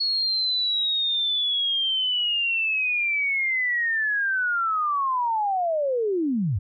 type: linear sweep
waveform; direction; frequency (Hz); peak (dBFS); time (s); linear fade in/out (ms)
sine; down; 4360 to 82.41; -21; 0-6.59; 10
effects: none